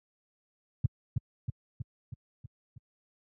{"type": "tone with echo", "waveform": "sine", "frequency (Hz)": 116.54, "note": "A#2", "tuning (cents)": 0, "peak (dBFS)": -19, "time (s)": [0.84, 0.86], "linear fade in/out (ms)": 5, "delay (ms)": 320, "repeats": 6, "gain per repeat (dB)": -4, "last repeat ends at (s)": 2.78, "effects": ["high-pass 60 Hz 12 dB/octave"]}